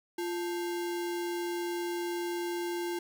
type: tone with sample-and-hold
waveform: sine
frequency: 347.3 Hz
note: F4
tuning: 10 cents flat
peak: -31 dBFS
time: 0.18-2.99 s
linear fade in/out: 5 ms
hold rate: 1225 Hz
effects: none